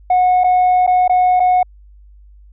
sine tone with dropouts, 730 Hz, F#5, 24 cents flat, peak -7 dBFS, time 0.1-1.63 s, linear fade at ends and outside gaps 5 ms, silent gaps 0.437-0.442 / 0.866-0.875 / 1.079-1.095 / 1.397-1.401 s, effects tanh soft clip ceiling -8 dBFS + added 50 Hz sine -40 dBFS peak until 2.52 s

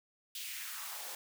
white noise with high-pass filter sweep, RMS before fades -43 dBFS, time 0.35-1.15 s, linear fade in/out 2 ms, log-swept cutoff 3200 to 520 Hz, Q 2.1, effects none

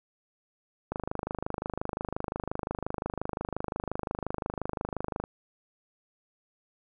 click train, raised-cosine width 1 ms, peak -17 dBFS, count 112, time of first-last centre 0.92-5.239 s, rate 25.7 Hz, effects none

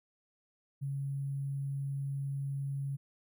sine tone with sample-and-hold, 138.59 Hz, C#3, in tune, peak -33 dBFS, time 0.81-2.97 s, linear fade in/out 20 ms, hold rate 11025 Hz, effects none

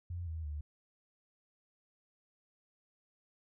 sine tone with pitch steps, 87.31 / 80.53 / 74.27 Hz, F2 / E2 / D2, 0 / -40 / +20 cents, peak -37 dBFS, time 0.1-0.61 s, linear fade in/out 5 ms, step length 170 ms, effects none

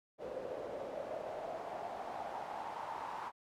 pink noise with band-pass filter sweep, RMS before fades -43 dBFS, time 0.18-3.32 s, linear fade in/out 50 ms, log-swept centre 500 to 970 Hz, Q 4.6, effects none

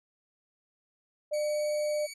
sine tone, 600 Hz, D5, 37 cents sharp, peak -27 dBFS, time 1.31-2.07 s, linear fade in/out 20 ms
15% pulse tone with vibrato, 2258 Hz, C#7, 31 cents sharp, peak -34 dBFS, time 1.33-2.14 s, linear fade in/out 10 ms, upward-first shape triangle, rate 18 Hz, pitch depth 19 cents each way
effects resampled to 32000 Hz

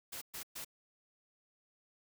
white noise bursts, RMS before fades -44 dBFS, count 3, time 0.12-0.648 s, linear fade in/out 10 ms, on 96 ms, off 120 ms, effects none

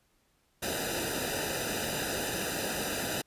pink noise with comb filter, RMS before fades -33 dBFS, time 0.62-3.22 s, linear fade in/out 10 ms, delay 0.91 ms, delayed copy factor -0.9, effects pink hiss -71 dBFS RMS until 3.26 s + resampled to 32000 Hz

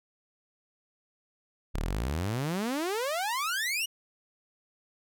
sawtooth exponential sweep, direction up, 32.7 to 2960 Hz, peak -25 dBFS, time 1.74-3.86 s, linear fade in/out 10 ms, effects none

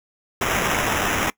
white noise with sample-and-hold, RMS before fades -22 dBFS, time 0.41-1.3 s, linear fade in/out 2 ms, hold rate 4410 Hz, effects noise-tail reverb RT60 0.1 s tail -22 dB re dry

